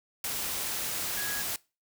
sine tone in noise, 1661.2 Hz, G#6, in tune, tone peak -36 dBFS, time 1.17-1.42 s, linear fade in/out 2 ms, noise white, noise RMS -33 dBFS, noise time 0.24-1.56 s, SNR -6 dB, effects noise-tail reverb RT60 0.3 s tail -23 dB re dry

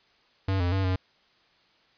square tone with pitch steps, 96.1 / 88.3 / 96.1 / 92.8 Hz, G2 / F2 / G2 / F#2, -34 / +20 / -34 / +6 cents, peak -24 dBFS, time 0.48-0.96 s, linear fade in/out 5 ms, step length 120 ms, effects white hiss -63 dBFS RMS until 1.97 s + resampled to 11025 Hz

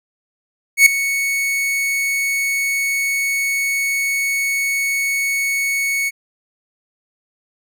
45% pulse tone with ADSR envelope, 2217 Hz, C#7, in tune, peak -3 dBFS, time 0.77-6.11 s, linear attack 92 ms, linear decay 3 ms, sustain -14 dB, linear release 33 ms, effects none

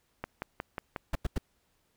click train, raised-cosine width 0.5 ms, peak -19 dBFS, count 6, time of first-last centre 0.24-1.143 s, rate 5.54 Hz
brown noise bursts, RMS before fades -29 dBFS, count 3, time 1.13-1.382 s, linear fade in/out 5 ms, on 24 ms, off 90 ms
effects pink hiss -73 dBFS RMS until 1.96 s

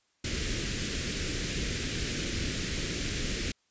pink band-stop noise, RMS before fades -32 dBFS, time 0.24-3.52 s, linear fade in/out 5 ms, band 450 to 1700 Hz, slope 24 dB/octave, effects white hiss -72 dBFS RMS until 3.7 s + resampled to 16000 Hz

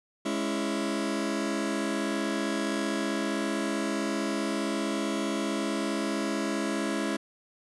sawtooth chord, C# minor, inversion second, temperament just, 207.9 / 277.2 / 332.6 Hz, G#3 / C#4 / E4, +2 / 0 / +16 cents, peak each -28 dBFS, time 0.25-7.17 s, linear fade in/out 10 ms, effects resampled to 24000 Hz

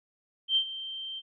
sine tone with ADSR envelope, 3136 Hz, G7, in tune, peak -20 dBFS, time 0.48-1.22 s, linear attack 80 ms, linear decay 81 ms, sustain -15 dB, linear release 41 ms, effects none

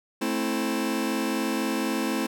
sawtooth chord, A minor, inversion none, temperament just, 220 / 264 / 330 Hz, A3 / C4 / E4, 0 / +16 / +2 cents, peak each -25 dBFS, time 0.21-2.27 s, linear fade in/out 10 ms, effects none

